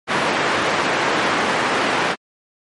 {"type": "band-pass noise", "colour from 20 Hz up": "white", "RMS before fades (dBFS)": -19, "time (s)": [0.07, 2.16], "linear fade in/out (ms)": 50, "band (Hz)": [180, 1700], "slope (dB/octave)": 12, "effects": ["MP3 48 kbps"]}